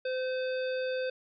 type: harmonic tone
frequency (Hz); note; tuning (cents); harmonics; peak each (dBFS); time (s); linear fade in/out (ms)
514; C5; -31; 1 / 3 / 5 / 7 / 9; -30 / -40 / -44 / -47 / -49; 0.05-1.1; 5
effects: none